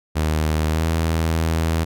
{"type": "tone with pitch glide", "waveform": "sawtooth", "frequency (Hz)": [77.8, 81.24], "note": ["D#2", "E2"], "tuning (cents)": [0, -25], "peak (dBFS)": -14, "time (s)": [0.15, 1.85], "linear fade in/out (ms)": 20, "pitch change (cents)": 75, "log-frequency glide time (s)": [0.68, 0.85], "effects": []}